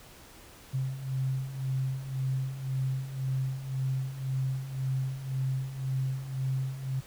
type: beating tone pair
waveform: sine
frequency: 130.81 / 132.71 Hz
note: C3 / C3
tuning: 0 / +25 cents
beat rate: 1.9 Hz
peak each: -35 / -30 dBFS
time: 0.73-7.01 s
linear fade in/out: 20 ms
effects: pink hiss -52 dBFS RMS until 7.06 s

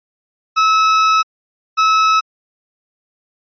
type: tone pair in turn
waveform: 40% pulse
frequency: 1296 / 1296 Hz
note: E6 / E6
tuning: -30 / -30 cents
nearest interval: unison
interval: 0 cents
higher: neither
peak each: -9 dBFS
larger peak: neither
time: 0.56-1.23 / 1.77-2.21 s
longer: first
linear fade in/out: 20 ms
effects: resampled to 11025 Hz

